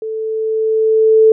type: tone with level ramp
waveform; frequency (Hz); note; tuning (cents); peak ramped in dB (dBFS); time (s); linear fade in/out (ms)
sine; 440; A4; 0; -20 to -4; 0.02-1.32; 2
effects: none